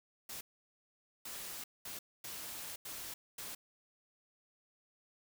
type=noise bursts at uneven times; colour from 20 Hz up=white; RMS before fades=-45 dBFS; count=6; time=0.29-0.41 / 1.25-1.64 / 1.85-1.99 / 2.24-2.76 / 2.85-3.14 / 3.38-3.55 s; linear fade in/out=5 ms; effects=none